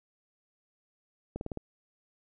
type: slowing click train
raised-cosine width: 2 ms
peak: -22 dBFS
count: 5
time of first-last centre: 1.36-1.573 s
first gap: 51 ms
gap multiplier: 1.03
effects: none